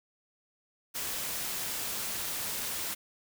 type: noise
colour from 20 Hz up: white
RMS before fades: -35 dBFS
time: 0.94-2.95 s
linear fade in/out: 20 ms
effects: none